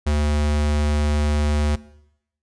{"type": "tone", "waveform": "square", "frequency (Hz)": 74.3, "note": "D2", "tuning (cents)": 21, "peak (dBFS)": -18, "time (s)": [0.06, 1.76], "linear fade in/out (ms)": 10, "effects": ["noise-tail reverb RT60 0.8 s tail -19 dB re dry", "resampled to 22050 Hz"]}